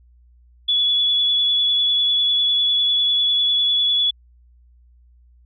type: tone with vibrato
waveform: sine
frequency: 3409 Hz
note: G#7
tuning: 45 cents sharp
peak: -15 dBFS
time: 0.68-4.11 s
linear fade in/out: 10 ms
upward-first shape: sine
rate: 10 Hz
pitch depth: 17 cents each way
effects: added 60 Hz sine -49 dBFS peak until 5.45 s